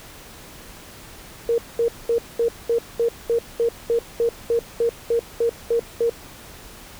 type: tone bursts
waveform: sine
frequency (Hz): 466.7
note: A#4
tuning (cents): +2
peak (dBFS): -16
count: 16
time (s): 1.49-6.096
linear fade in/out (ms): 2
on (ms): 91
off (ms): 210
effects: pink hiss -42 dBFS RMS until 6.99 s